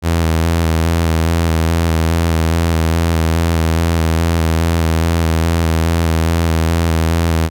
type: tone with vibrato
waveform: sawtooth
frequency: 82.41 Hz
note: E2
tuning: in tune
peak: -8 dBFS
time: 0.02-7.5 s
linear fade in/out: 50 ms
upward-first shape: square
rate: 2.4 Hz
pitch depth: 27 cents each way
effects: none